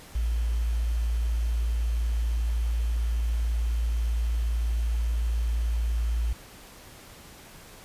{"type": "tone with quantisation", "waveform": "sine", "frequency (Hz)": 57.2, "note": "A#1", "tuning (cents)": -32, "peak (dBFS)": -23, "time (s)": [0.15, 6.33], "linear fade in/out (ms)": 5, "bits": 8, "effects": ["pink hiss -48 dBFS RMS until 7.84 s", "resampled to 32000 Hz"]}